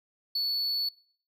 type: tone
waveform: triangle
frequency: 4435 Hz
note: C#8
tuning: in tune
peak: -25 dBFS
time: 0.35-0.89 s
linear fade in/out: 5 ms
effects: noise-tail reverb RT60 0.6 s tail -25 dB re dry